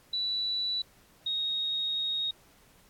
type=tone pair in turn; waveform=sine; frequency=3951 / 3748 Hz; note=B7 / A#7; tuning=0 / +9 cents; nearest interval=minor second; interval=91 cents; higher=first; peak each=-28 / -28 dBFS; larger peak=neither; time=0.13-0.82 / 1.26-2.31 s; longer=second; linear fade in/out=5 ms; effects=pink hiss -61 dBFS RMS until 2.89 s + AAC 64 kbps